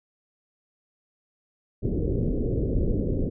pink low-pass noise, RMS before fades -25 dBFS, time 1.82-3.3 s, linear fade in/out 20 ms, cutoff 500 Hz, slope 48 dB/octave, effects none

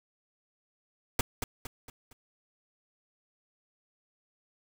pink noise with echo, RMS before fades -26 dBFS, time 1.19-1.21 s, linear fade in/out 2 ms, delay 230 ms, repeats 4, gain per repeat -7 dB, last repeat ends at 2.13 s, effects none

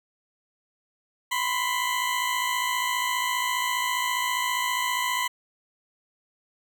20% pulse tone pair together, 991.6 / 1046.5 Hz, B5 / C6, +7 / 0 cents, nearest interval minor second, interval 93 cents, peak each -21 / -24 dBFS, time 1.31-5.28 s, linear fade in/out 10 ms, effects none

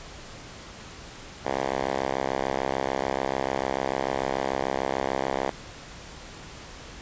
5% pulse tone with band-pass filter, 66.8 Hz, C2, 36 cents sharp, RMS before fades -28 dBFS, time 1.45-5.5 s, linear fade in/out 5 ms, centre 850 Hz, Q 0.78, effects pink hiss -43 dBFS RMS until 7.01 s + resampled to 16000 Hz

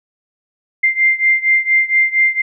sine beating tone pair, 2093 / 2097.3 Hz, C7 / C7, 0 / +4 cents, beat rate 4.3 Hz, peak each -13 / -15 dBFS, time 0.83-2.42 s, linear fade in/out 10 ms, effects none

